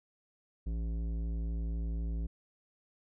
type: tone with tanh clipping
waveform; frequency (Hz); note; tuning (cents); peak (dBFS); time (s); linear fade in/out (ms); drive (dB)
sine; 56; A1; +31; -34; 0.66-2.27; 10; 13
effects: none